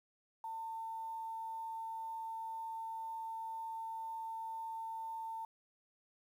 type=tone; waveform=sine; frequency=899 Hz; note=A5; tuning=37 cents sharp; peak=-40 dBFS; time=0.44-5.45 s; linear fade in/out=2 ms; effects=11-bit